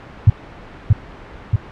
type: tone with echo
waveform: sine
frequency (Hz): 105.3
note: G#2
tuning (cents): +24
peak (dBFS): -3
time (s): 0.27-0.3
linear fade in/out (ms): 5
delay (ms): 630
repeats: 2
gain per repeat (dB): -3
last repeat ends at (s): 1.56
effects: pink hiss -37 dBFS RMS until 1.71 s + low-pass 2000 Hz 12 dB/octave